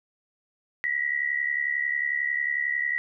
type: tone pair together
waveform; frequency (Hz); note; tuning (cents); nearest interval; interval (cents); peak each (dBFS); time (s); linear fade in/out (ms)
sine; 1904.4 / 1975.5; A#6 / B6; +37 / 0; minor second; 63; -27; 0.84-2.98; 0
effects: none